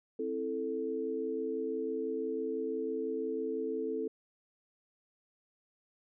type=chord; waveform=sine; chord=A minor; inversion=first; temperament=just; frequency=264 / 330 / 440 Hz; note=C4 / E4 / A4; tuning=+16 / +2 / 0 cents; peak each=-39 / -39 / -34 dBFS; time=0.19-4.08 s; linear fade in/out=5 ms; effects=none